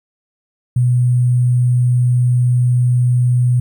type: tone with sample-and-hold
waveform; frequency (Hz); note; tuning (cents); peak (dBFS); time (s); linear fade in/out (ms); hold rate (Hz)
sine; 123.47; B2; 0; -10; 0.76-3.6; 5; 8820
effects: none